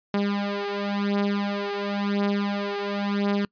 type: beating tone pair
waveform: sawtooth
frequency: 201.5 / 202.45 Hz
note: G3 / G#3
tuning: +48 / -44 cents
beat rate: 0.95 Hz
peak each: -23 dBFS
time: 0.14-3.45 s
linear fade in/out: 2 ms
effects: noise-tail reverb RT60 0.1 s tail -26 dB re dry + resampled to 11025 Hz